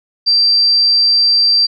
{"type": "tone", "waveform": "sine", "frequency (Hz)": 4699, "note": "D8", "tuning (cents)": 0, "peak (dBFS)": -8, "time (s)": [0.26, 1.67], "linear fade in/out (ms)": 20, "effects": []}